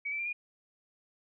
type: tone with pitch steps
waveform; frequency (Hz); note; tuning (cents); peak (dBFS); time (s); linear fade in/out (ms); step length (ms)
sine; 2268 / 2322 / 2378 / 2435; C#7 / D7 / D7 / D#7; +39 / -20 / +21 / -38; -32; 0.05-0.33; 10; 70
effects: none